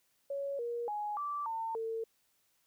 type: tone with pitch steps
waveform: sine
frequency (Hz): 558 / 473.8 / 835 / 1165 / 902 / 450.6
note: C#5 / A#4 / G#5 / D6 / A5 / A4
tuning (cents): +11 / +28 / +9 / -14 / +43 / +41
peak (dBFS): -34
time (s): 0.3-2.04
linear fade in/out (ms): 5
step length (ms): 290
effects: white hiss -74 dBFS RMS until 2.66 s